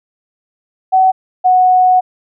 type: tone pair in turn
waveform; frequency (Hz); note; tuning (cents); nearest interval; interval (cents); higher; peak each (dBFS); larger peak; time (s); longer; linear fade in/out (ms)
sine; 754 / 736.8; F#5 / F#5; +32 / -7; unison; 39; first; -6; neither; 0.92-1.12 / 1.44-2.01; second; 20
effects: none